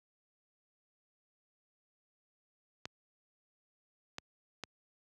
clicks, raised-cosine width 0.2 ms, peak -22 dBFS, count 3, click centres 2.855 / 4.184 / 4.637 s, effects high-pass 80 Hz 12 dB/octave

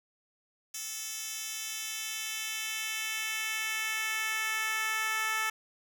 10% pulse tone with high-pass filter sweep, 438.6 Hz, A4, 6 cents flat, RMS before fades -34 dBFS, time 0.74-5.5 s, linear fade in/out 5 ms, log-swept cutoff 5200 to 1300 Hz, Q 1.2, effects none

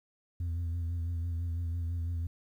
sine tone with vibrato, 84.8 Hz, E2, 50 cents sharp, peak -28 dBFS, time 0.4-2.27 s, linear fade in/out 5 ms, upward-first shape sine, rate 6 Hz, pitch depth 42 cents each way, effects tanh soft clip ceiling -30 dBFS + 11-bit

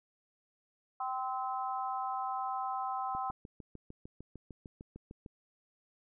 harmonic tone, 258.8 Hz, C4, 19 cents flat, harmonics 3 / 4 / 5, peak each -36 / -38 / -40 dBFS, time 1-3.31 s, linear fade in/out 5 ms
click train, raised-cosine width 3 ms, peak -34 dBFS, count 15, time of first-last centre 3.15-5.262 s, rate 6.63 Hz
effects none

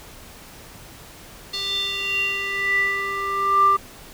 square tone with band-pass filter sweep, 395.2 Hz, G4, 14 cents sharp, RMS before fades -22 dBFS, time 1.53-3.77 s, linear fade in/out 10 ms, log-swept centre 4100 to 1100 Hz, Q 8.5, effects pink hiss -43 dBFS RMS until 4.13 s

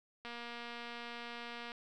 click train, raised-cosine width 0.3 ms, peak -30 dBFS, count 349, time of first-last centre 0.25-1.718 s, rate 237 Hz, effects none

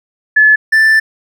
sine / triangle tone pair in turn, 1722 / 1766.3 Hz, A6 / A6, -38 / +6 cents, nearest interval unison, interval 44 cents, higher second, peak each -4 dBFS, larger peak neither, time 0.36-0.56 / 0.72-1 s, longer second, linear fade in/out 10 ms, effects none

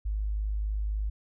sine tone, 51.91 Hz, G#1, in tune, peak -27 dBFS, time 0.05-1.1 s, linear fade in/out 10 ms, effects none

